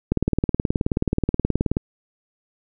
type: click train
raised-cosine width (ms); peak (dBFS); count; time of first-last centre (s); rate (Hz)
3; -6; 32; 0.12-1.769; 18.8
effects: none